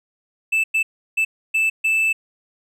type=tone bursts at uneven times; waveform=triangle; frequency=2637 Hz; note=E7; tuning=in tune; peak=-14 dBFS; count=5; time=0.52-0.64 / 0.74-0.83 / 1.17-1.25 / 1.54-1.7 / 1.84-2.13 s; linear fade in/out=10 ms; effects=none